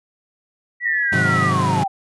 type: tone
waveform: sine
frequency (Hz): 1946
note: B6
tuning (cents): -26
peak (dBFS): -20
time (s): 0.8-1.53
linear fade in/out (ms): 50
type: linear sweep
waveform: sine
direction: down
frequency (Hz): 1864.7 to 759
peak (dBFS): -19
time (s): 0.85-1.88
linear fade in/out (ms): 10
type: chord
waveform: 35% pulse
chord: Ab dominant seventh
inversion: none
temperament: equal with one note detuned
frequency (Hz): 103.83 / 132.72 / 155.56 / 185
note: Ab2 / C3 / Eb3 / Gb3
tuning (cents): 0 / +25 / 0 / 0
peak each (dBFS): -22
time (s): 1.12-1.84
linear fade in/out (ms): 10
effects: resampled to 24000 Hz

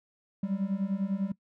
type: beating tone pair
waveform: triangle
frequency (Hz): 190 / 200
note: F#3 / G3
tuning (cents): +46 / +35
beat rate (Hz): 10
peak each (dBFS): -29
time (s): 0.43-1.32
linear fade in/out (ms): 5
effects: noise-tail reverb RT60 0.1 s tail -20 dB re dry

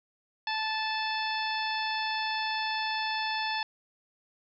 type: harmonic tone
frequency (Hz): 875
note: A5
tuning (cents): -10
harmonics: 1 / 2 / 3 / 4 / 5 / 6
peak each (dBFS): -32 / -35 / -37 / -38 / -39 / -40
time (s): 0.47-3.63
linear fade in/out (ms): 2
effects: none

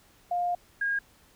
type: tone pair in turn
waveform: sine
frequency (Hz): 706 / 1627.6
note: F5 / G#6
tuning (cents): +19 / -35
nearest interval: octave + major second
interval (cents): 1446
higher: second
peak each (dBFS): -25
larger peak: neither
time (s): 0.31-0.55 / 0.81-0.99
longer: first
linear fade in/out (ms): 5
effects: pink hiss -60 dBFS RMS until 1.35 s

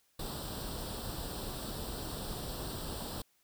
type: noise with comb filter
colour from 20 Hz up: pink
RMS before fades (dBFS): -40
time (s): 0.19-3.22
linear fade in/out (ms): 5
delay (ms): 0.23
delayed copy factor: +0.75
effects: white hiss -72 dBFS RMS until 3.43 s

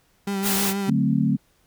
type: tone with vibrato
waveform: 35% pulse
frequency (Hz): 197.1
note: G3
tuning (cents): +10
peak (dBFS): -22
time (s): 0.27-0.9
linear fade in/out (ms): 5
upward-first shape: sine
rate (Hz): 6.3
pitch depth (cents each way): 28
type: noise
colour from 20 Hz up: white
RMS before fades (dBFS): -24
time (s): 0.42-0.74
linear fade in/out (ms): 50
type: chord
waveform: sine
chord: D dominant seventh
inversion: none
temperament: equal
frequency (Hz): 146.83 / 185 / 220 / 261.6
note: D3 / F#3 / A3 / C4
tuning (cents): 0 / 0 / 0 / 0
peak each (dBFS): -23 / -24 / -22 / -24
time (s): 0.87-1.37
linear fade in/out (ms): 20
effects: pink hiss -63 dBFS RMS until 1.66 s

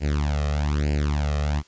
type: tone with flanger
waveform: sawtooth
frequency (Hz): 73.42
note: D2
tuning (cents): 0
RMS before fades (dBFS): -23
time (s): 0-1.63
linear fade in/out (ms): 50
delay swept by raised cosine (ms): 0.41 to 1.61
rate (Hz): 1.1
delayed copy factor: +0.95
effects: white hiss -56 dBFS RMS until 1.67 s + resampled to 16000 Hz

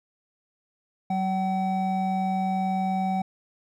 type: tone pair together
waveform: triangle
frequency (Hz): 188.8 / 759.8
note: F#3 / F#5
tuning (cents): +35 / +46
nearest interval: 2 octaves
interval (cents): 2411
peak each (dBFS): -24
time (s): 1.1-3.22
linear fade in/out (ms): 5
effects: none

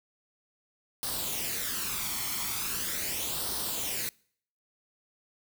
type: noise with flanger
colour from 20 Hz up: white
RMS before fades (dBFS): -33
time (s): 1.03-4.09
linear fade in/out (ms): 0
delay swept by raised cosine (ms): 0.21 to 0.93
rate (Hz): 0.4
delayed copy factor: +0.6
effects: noise-tail reverb RT60 0.6 s tail -26 dB re dry

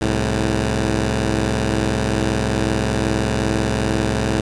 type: tone pair together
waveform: 10% pulse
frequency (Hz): 65.41 / 108.25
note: C2 / A2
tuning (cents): 0 / -28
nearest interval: major sixth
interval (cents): 872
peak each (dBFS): -12 / -12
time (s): 0.01-4.41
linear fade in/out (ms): 5
effects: resampled to 22050 Hz

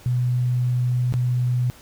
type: tone with dropouts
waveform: sine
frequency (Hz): 124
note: B2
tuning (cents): +7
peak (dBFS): -18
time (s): 0.06-1.7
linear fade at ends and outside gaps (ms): 0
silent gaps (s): 1.125-1.139
effects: pink hiss -48 dBFS RMS until 1.81 s

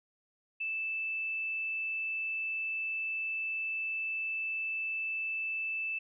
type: tone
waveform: sine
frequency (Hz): 2637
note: E7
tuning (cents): 0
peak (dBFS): -32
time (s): 0.6-5.99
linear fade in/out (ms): 10
effects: none

